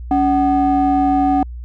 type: ring-modulated tone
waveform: triangle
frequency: 235.1 Hz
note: A#3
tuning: 15 cents sharp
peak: -7 dBFS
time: 0.11-1.43 s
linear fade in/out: 2 ms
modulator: 516 Hz
effects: added 60 Hz sine -27 dBFS peak until 1.64 s